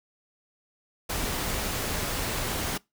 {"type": "noise", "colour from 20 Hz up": "pink", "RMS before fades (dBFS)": -30, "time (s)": [1.09, 2.78], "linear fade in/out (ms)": 10, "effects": ["noise-tail reverb RT60 0.2 s tail -23 dB re dry"]}